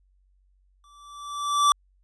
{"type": "tone with exponential growth", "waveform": "square", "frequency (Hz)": 1162, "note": "D6", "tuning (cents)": -19, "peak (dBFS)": -15, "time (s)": [0.84, 1.72], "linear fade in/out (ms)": 1, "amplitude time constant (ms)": 190, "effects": ["added 47 Hz sine -60 dBFS peak until 2.03 s", "resampled to 22050 Hz"]}